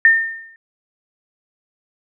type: tone with exponential decay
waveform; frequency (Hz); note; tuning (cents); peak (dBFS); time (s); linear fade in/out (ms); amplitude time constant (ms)
sine; 1814; A#6; -48; -5; 0.05-0.56; 1; 110
effects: none